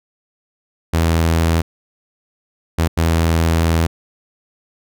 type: tone bursts at uneven times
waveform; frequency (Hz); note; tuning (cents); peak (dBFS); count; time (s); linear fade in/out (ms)
sawtooth; 82.3; E2; -2; -9; 3; 0.93-1.62 / 2.78-2.88 / 2.97-3.87; 10
effects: none